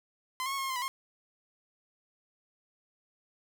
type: tone with pitch steps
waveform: sawtooth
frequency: 1030 / 1084 / 1101 / 1079 / 1073 / 1042 / 984 / 1071 Hz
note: C6 / C#6 / C#6 / C#6 / C6 / C6 / B5 / C6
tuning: -28 / -39 / -12 / -47 / +43 / -7 / -7 / +40 cents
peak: -28 dBFS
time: 0.4-0.88 s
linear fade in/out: 0 ms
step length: 60 ms
effects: none